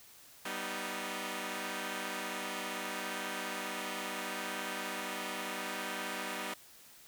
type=chord; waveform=5% pulse; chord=G augmented; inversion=none; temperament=equal with one note detuned; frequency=194.53 / 246.9 / 311.1 Hz; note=G3 / B3 / D#4; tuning=-13 / 0 / 0 cents; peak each=-30 dBFS; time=0.45-6.54 s; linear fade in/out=5 ms; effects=white hiss -57 dBFS RMS until 7.07 s